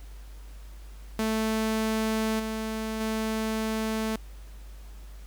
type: tone with level steps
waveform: sawtooth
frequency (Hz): 220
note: A3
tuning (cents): 0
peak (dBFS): -21 / -26 / -23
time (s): 1.19-4.16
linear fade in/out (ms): 2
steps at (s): 2.39 / 3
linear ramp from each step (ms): 10
effects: added 50 Hz sine -41 dBFS peak until 5.26 s + pink hiss -56 dBFS RMS until 5.26 s